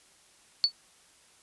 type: tone with exponential decay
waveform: sine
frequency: 4458 Hz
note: C#8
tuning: 9 cents sharp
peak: -15 dBFS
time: 0.64-0.72 s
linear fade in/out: 0 ms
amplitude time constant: 17 ms
effects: white hiss -60 dBFS RMS until 1.42 s + resampled to 24000 Hz